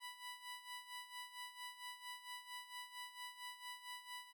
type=tone with tremolo; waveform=15% pulse; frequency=987.8 Hz; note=B5; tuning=in tune; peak=-40 dBFS; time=0-4.33 s; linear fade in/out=50 ms; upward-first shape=sine; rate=4.4 Hz; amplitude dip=75%; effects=none